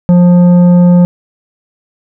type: tone with tanh clipping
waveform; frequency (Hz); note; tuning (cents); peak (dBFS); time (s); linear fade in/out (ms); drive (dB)
triangle; 176.7; F3; +21; -4; 0.09-1.05; 0; 13
effects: none